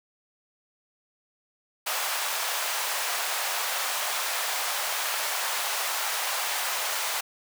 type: high-pass noise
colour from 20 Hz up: pink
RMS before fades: -29 dBFS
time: 1.86-7.21 s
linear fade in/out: 10 ms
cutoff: 680 Hz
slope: 24 dB/octave
effects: none